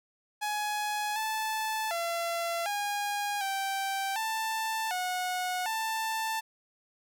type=tone with pitch steps; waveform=sawtooth; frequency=839 / 874 / 679 / 818 / 780 / 886 / 730 / 887 Hz; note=G#5 / A5 / F5 / G#5 / G5 / A5 / F#5 / A5; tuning=+17 / -12 / -49 / -26 / -9 / +12 / -24 / +14 cents; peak=-26 dBFS; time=0.41-6.41 s; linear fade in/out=20 ms; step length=750 ms; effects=none